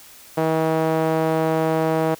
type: tone with band-pass filter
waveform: sawtooth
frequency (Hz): 160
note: D#3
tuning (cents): +49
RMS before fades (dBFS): -20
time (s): 0.37-2.15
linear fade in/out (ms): 10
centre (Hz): 610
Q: 1.3
effects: white hiss -45 dBFS RMS until 2.19 s